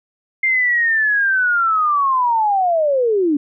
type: linear sweep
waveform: sine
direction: down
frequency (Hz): 2114 to 277.2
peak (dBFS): -13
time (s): 0.43-3.37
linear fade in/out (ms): 5
effects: none